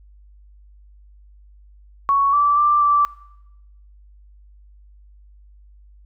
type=tone with pitch steps; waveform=sine; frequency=1113 / 1162 / 1179 / 1166 Hz; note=C#6 / D6 / D6 / D6; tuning=+7 / -19 / +6 / -13 cents; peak=-13 dBFS; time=2.09-3.05 s; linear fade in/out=0 ms; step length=240 ms; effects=noise-tail reverb RT60 0.9 s tail -21 dB re dry + added 50 Hz sine -45 dBFS peak until 6.05 s